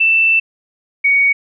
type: tone pair in turn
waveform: sine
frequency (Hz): 2663 / 2239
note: E7 / C#7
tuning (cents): +17 / +17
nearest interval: minor third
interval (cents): 300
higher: first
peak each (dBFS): -9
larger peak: neither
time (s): 0-0.4 / 1.04-1.33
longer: first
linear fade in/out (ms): 10
effects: none